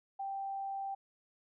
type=tone; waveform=sine; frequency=784 Hz; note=G5; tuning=in tune; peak=-36 dBFS; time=0.19-0.95 s; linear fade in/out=10 ms; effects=none